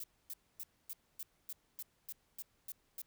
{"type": "noise bursts", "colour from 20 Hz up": "violet", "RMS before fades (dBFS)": -44, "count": 11, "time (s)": [0, 3.018], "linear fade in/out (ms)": 2, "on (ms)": 38, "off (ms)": 260, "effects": ["pink hiss -75 dBFS RMS until 3.06 s"]}